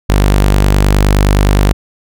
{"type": "tone", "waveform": "sawtooth", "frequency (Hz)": 49.64, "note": "G1", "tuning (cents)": 22, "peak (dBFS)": -3, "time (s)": [0.09, 1.73], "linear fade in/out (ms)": 10, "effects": []}